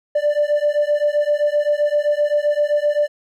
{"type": "beating tone pair", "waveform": "triangle", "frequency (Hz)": [586, 593.7], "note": ["D5", "D5"], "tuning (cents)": [-4, 19], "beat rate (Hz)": 7.7, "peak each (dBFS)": -15, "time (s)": [0.15, 3.08], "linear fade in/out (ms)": 10, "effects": ["tanh soft clip ceiling -10 dBFS"]}